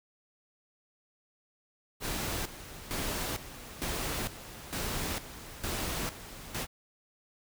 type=noise with tremolo; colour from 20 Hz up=pink; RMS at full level=-34 dBFS; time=2-6.67 s; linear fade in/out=50 ms; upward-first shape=square; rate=1.1 Hz; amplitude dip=75%; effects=none